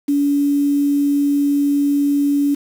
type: tone with quantisation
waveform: sine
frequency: 285.3 Hz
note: C#4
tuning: 50 cents sharp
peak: -13 dBFS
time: 0.08-2.55 s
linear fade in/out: 10 ms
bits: 6
effects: none